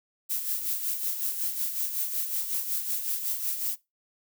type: noise with tremolo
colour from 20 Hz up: violet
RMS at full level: -28 dBFS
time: 0.29-3.76 s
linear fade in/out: 20 ms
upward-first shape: sine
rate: 5.4 Hz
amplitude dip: 55%
effects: noise-tail reverb RT60 0.2 s tail -19 dB re dry